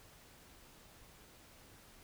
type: silence
effects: pink hiss -60 dBFS RMS until 2.03 s